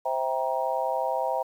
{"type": "chord", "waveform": "sine", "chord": "C dominant seventh", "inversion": "none", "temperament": "just", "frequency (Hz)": [523.3, 654.1, 784.9, 941.9], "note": ["C5", "E5", "G5", "Bb5"], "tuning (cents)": [0, -14, 2, 18], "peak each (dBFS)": -30, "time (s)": [0.05, 1.43], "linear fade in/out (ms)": 10, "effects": ["9-bit"]}